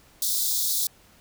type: high-pass noise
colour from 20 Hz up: white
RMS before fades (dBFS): -25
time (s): 0.22-0.87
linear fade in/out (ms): 2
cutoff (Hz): 3500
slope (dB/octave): 96
effects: pink hiss -56 dBFS RMS until 1.2 s